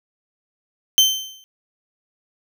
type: tone with exponential decay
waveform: 30% pulse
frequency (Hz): 3100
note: G7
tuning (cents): -20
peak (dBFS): -5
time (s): 0.98-1.44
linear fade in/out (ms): 0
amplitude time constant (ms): 99
effects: none